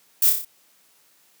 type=noise with echo; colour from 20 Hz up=violet; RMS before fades=-17 dBFS; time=0.22-0.3 s; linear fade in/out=5 ms; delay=30 ms; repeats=5; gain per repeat=-4 dB; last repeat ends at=0.45 s; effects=white hiss -59 dBFS RMS until 1.4 s + high-pass 150 Hz 12 dB/octave